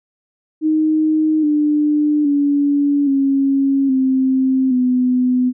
sine tone with pitch steps, 311.4 / 298.4 / 285.9 / 273.9 / 262.5 / 251.5 Hz, D#4 / D4 / D4 / C#4 / C4 / B3, +2 / +28 / -46 / -21 / +6 / +32 cents, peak -12 dBFS, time 0.61-5.53 s, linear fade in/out 50 ms, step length 820 ms, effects none

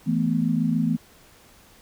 sine chord, E suspended fourth, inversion none, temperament equal, 164.81 / 220 / 246.9 Hz, E3 / A3 / B3, 0 / 0 / 0 cents, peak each -24 dBFS, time 0.06-0.97 s, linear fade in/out 20 ms, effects pink hiss -53 dBFS RMS until 1.81 s

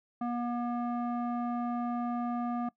square tone with low-pass filter, 240 Hz, B3, 49 cents flat, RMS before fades -33 dBFS, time 0.21-2.69 s, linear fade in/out 5 ms, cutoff 1000 Hz, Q 3.2, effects noise-tail reverb RT60 0.1 s tail -21 dB re dry

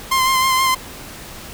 sawtooth tone with vibrato, 1046.5 Hz, C6, in tune, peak -10 dBFS, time 0.11-0.75 s, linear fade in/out 10 ms, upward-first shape sine, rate 6.3 Hz, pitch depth 25 cents each way, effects pink hiss -35 dBFS RMS until 1.53 s

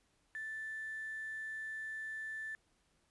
sine tone with quantisation, 1760 Hz, A6, in tune, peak -40 dBFS, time 0.35-2.55 s, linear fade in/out 0 ms, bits 10, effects pink hiss -75 dBFS RMS until 3.1 s + resampled to 24000 Hz

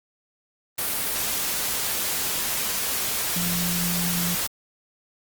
sine tone in noise, 174.61 Hz, F3, in tune, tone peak -26 dBFS, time 3.36-4.35 s, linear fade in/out 5 ms, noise white, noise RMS -26 dBFS, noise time 0.78-4.47 s, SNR -3 dB, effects Opus 32 kbps

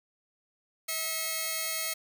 5% pulse tone pair together, 645 / 2170 Hz, E5 / C#7, -38 / -37 cents, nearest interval octave + major sixth, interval 2101 cents, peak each -24 / -22 dBFS, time 0.88-1.94 s, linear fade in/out 10 ms, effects none

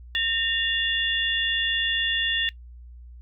sine tone cluster, 1827 / 2808 / 3452 Hz, A#6 / F7 / A7, -35 / +9 / -34 cents, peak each -26 dBFS, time 0.15-2.49 s, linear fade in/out 0 ms, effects noise-tail reverb RT60 0.1 s tail -20 dB re dry + added 60 Hz sine -41 dBFS peak until 3.21 s

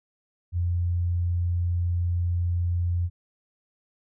sine tone, 87.31 Hz, F2, in tune, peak -22 dBFS, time 0.52-3.1 s, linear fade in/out 50 ms, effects none

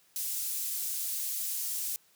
pink high-pass noise, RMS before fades -34 dBFS, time 0.16-1.96 s, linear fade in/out 0 ms, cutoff 8700 Hz, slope 12 dB/octave, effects white hiss -65 dBFS RMS until 2.15 s + high-pass 80 Hz 12 dB/octave

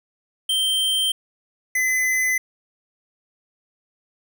square tone pair in turn, 3136 / 2026 Hz, G7 / B6, 0 / +44 cents, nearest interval minor sixth, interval 756 cents, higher first, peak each -19 dBFS, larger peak neither, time 0.49-1.12 / 1.75-2.38 s, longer neither, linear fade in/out 5 ms, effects none

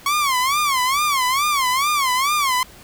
sawtooth tone with vibrato, 1099 Hz, C#6, 15 cents flat, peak -13 dBFS, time 0.06-2.63 s, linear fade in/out 2 ms, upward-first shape sine, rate 2.3 Hz, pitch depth 170 cents each way, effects pink hiss -44 dBFS RMS until 2.83 s

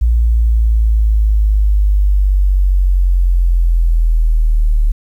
sine linear sweep, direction down, 58 to 37.31 Hz, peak -8 dBFS, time 0.01-4.92 s, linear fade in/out 10 ms, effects 8-bit

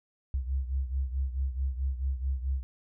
sine beating tone pair, 65.41 / 70.01 Hz, C2 / C#2, 0 / +18 cents, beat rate 4.6 Hz, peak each -29 / -34 dBFS, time 0.34-2.63 s, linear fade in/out 0 ms, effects none

